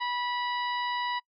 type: harmonic tone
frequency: 978 Hz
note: B5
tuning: 17 cents flat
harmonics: 1 / 2 / 3 / 4 / 5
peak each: -30 / -35 / -40 / -40 / -47 dBFS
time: 0-1.2 s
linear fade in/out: 20 ms
effects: noise-tail reverb RT60 0.1 s tail -25 dB re dry